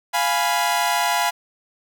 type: chord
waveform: sawtooth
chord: F diminished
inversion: none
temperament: equal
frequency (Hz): 698.5 / 830.6 / 987.8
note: F5 / Ab5 / Cb6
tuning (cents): 0 / 0 / 0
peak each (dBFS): -19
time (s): 0.13-1.31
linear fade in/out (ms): 20
effects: none